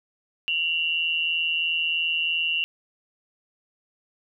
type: tone pair together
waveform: sine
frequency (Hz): 2749 / 2912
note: F7 / F#7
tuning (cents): -28 / -28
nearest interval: minor second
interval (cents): 100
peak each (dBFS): -24 / -26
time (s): 0.48-2.64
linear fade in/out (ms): 0
effects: none